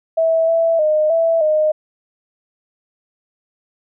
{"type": "tone with pitch steps", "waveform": "sine", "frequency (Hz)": [652, 661, 614, 660, 616], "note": ["E5", "E5", "D#5", "E5", "D#5"], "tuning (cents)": [-19, 5, -23, 2, -17], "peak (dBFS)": -12, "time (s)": [0.17, 1.72], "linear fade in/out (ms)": 10, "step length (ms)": 310, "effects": []}